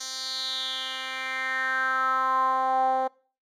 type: tone with band-pass filter sweep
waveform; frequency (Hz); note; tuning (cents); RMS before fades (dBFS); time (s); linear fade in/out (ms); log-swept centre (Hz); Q
10% pulse; 261.6; C4; 0; -27; 0-3.08; 10; 5500 to 660; 5.1
effects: noise-tail reverb RT60 0.4 s tail -23 dB re dry